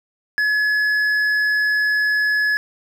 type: tone with hard clipping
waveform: sine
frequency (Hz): 1700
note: G#6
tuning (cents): +40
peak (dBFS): -17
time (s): 0.38-2.57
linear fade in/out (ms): 0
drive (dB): 5
effects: none